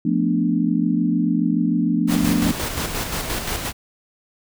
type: chord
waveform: sine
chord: B half-diminished seventh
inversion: second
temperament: equal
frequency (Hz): 174.61 / 220 / 246.9 / 293.7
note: F3 / A3 / B3 / D4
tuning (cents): 0 / 0 / 0 / 0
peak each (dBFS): -22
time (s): 0.05-2.52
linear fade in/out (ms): 5
type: noise with tremolo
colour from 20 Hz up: pink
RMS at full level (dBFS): -24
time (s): 2.07-3.73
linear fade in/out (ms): 50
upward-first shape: square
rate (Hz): 5.7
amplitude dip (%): 40
effects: none